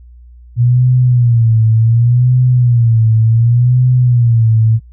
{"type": "tone with vibrato", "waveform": "sine", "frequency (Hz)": 118.6, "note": "A#2", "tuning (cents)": 30, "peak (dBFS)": -6, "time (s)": [0.56, 4.8], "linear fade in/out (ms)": 50, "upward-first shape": "sine", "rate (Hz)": 0.68, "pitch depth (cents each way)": 110, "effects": ["added 60 Hz sine -35 dBFS peak until 4.92 s"]}